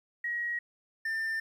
sine / triangle tone pair in turn, 1899 / 1792.4 Hz, A#6 / A6, +32 / +32 cents, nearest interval minor second, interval 100 cents, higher first, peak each -30 / -28 dBFS, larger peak second, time 0.24-0.59 / 1.05-1.4 s, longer neither, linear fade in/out 5 ms, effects 11-bit

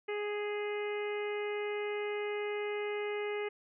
harmonic tone, 415.3 Hz, G#4, in tune, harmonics 1 / 2 / 3 / 4 / 5 / 6 / 7, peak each -34 / -45 / -48 / -49 / -43 / -48 / -51 dBFS, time 0.08-3.49 s, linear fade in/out 10 ms, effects none

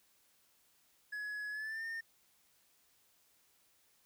triangle tone with pitch glide, 1688 to 1819.6 Hz, G#6 to A#6, +28 to -42 cents, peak -37 dBFS, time 1.12-2.01 s, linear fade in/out 10 ms, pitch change +130 cents, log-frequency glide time 1.51-1.85 s, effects white hiss -71 dBFS RMS until 4.05 s

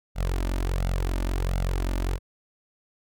sawtooth tone with flanger, 45.11 Hz, F#1, 43 cents flat, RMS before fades -26 dBFS, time 0.15-2.19 s, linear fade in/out 50 ms, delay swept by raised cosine 1.4 to 3.4 ms, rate 1.4 Hz, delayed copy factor +0.7, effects none

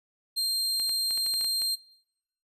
40% pulse tone, 4186 Hz, C8, in tune, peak -24 dBFS, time 0.36-1.76 s, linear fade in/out 20 ms
clicks, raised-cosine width 0.2 ms, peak -25 dBFS, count 9, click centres 0.798 / 0.894 / 1.108 / 1.176 / 1.264 / 1.339 / 1.411 / 1.445 / 1.619 s
effects noise-tail reverb RT60 0.8 s tail -22 dB re dry + resampled to 32000 Hz

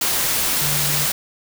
sine tone in noise, 146.83 Hz, D3, in tune, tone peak -26 dBFS, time 0.61-1.06 s, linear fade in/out 5 ms, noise white, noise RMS -20 dBFS, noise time 0.01-1.12 s, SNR -9 dB, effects none

